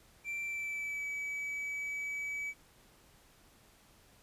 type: tone with pitch glide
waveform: triangle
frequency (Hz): 2349 to 2286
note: D7 to D7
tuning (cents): 0 to -47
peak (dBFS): -34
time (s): 0.24-2.54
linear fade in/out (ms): 50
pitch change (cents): -47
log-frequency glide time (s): 0.43-1.06
effects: pink hiss -63 dBFS RMS until 4.22 s + resampled to 32000 Hz